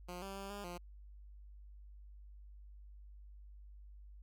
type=tone with pitch steps; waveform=10% pulse; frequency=178 / 195.2 / 196.5 / 202.8 / 175.7 Hz; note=F3 / G3 / G3 / G#3 / F3; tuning=+33 / -7 / +4 / -41 / +11 cents; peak=-36 dBFS; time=0.08-0.78 s; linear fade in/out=10 ms; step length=140 ms; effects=added 50 Hz sine -52 dBFS peak until 4.22 s